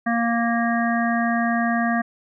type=harmonic tone; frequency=233.1 Hz; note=A#3; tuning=in tune; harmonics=1 / 3 / 5 / 7 / 8; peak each=-21 / -24 / -29 / -28 / -29 dBFS; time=0.06-2.02 s; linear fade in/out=10 ms; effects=none